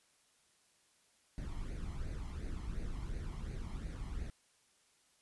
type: noise with flanger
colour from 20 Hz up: brown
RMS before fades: -41 dBFS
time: 1.38-4.3 s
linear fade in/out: 0 ms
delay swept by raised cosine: 0.46 to 0.99 ms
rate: 2.8 Hz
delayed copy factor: +0.65
effects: white hiss -71 dBFS RMS until 5.21 s + resampled to 24000 Hz